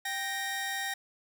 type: tone pair together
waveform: sawtooth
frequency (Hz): 784 / 1864.7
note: G5 / A#6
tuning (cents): 0 / 0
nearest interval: octave + minor third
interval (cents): 1500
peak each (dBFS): -33 / -30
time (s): 0.05-0.94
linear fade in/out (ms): 5
effects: none